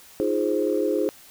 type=chord; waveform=sine; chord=F minor seventh; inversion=third; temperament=equal; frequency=311.1 / 349.2 / 415.3 / 523.3 Hz; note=Eb4 / F4 / Ab4 / C5; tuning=0 / 0 / 0 / 0 cents; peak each=-26 / -27 / -24 / -26 dBFS; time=0.2-1.09 s; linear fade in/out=0 ms; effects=tanh soft clip ceiling -10 dBFS + white hiss -49 dBFS RMS until 1.3 s